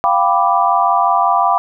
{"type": "chord", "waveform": "sine", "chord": "G dominant seventh", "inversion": "third", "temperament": "equal", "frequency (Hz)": [698.5, 784, 987.8, 1174.7], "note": ["F5", "G5", "B5", "D6"], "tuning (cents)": [0, 0, 0, 0], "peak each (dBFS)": -16, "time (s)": [0.04, 1.58], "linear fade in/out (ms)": 0, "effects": []}